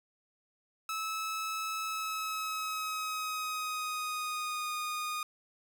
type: tone with pitch glide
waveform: sawtooth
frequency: 1300 to 1229.9 Hz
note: E6 to D#6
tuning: -24 to -20 cents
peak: -30 dBFS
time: 0.89-5.23 s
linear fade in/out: 2 ms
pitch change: -96 cents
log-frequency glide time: 1.82-4.73 s
effects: none